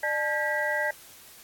sine tone cluster, 599 / 868 / 1609 / 1942 Hz, D5 / A5 / G6 / B6, +34 / -24 / +45 / -30 cents, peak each -30 / -33 / -30 / -29 dBFS, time 0.03-0.91 s, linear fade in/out 5 ms, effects white hiss -50 dBFS RMS until 1.43 s + AAC 64 kbps

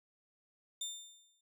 25% pulse tone with exponential decay, 3600 Hz, A7, 39 cents sharp, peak -32 dBFS, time 0.81-1.41 s, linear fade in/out 5 ms, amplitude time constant 130 ms, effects none

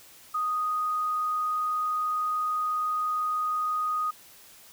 sine tone, 1243 Hz, D#6, 2 cents flat, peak -25 dBFS, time 0.34-4.11 s, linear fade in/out 10 ms, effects white hiss -52 dBFS RMS until 4.72 s

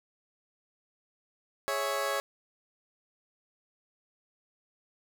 20% pulse chord, C# minor, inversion second, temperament equal, 415.3 / 554.4 / 659.3 Hz, G#4 / C#5 / E5, 0 / 0 / 0 cents, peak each -32 / -26 / -31 dBFS, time 1.68-2.2 s, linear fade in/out 0 ms, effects none

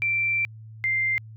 sine tone pair in turn, 2349 / 2093 Hz, D7 / C7, 0 / 0 cents, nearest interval major second, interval 200 cents, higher first, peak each -21 dBFS, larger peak neither, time 0.02-0.45 / 0.84-1.18 s, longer first, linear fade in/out 0 ms, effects added 110 Hz sine -40 dBFS peak until 1.36 s

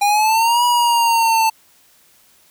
square exponential two-way sweep, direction up then down, 807 to 972 to 886 Hz, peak -13 dBFS, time 0.01-1.5 s, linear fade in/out 10 ms, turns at 0.64 s, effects white hiss -53 dBFS RMS until 2.5 s

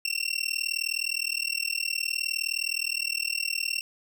25% pulse tone with amplitude modulation, 2721 Hz, F7, 46 cents flat, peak -19 dBFS, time 0.05-3.81 s, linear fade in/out 2 ms, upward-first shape sine, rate 39.4 Hz, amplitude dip 100%, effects none

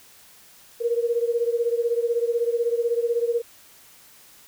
sine beating tone pair, 466.2 / 482.2 Hz, A#4 / B4, 0 / -41 cents, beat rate 16 Hz, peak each -22 / -25 dBFS, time 0.8-3.42 s, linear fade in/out 20 ms, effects white hiss -51 dBFS RMS until 4.47 s

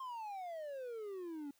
triangle exponential sweep, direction down, 1072 to 277.2 Hz, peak -40 dBFS, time 0-1.51 s, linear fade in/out 5 ms, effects white hiss -73 dBFS RMS until 1.59 s

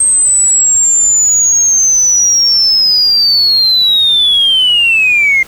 sine linear sweep, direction down, 8372 to 2093 Hz, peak -5 dBFS, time 0-5.43 s, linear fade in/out 5 ms, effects tanh soft clip ceiling -2 dBFS + pink hiss -36 dBFS RMS until 5.47 s

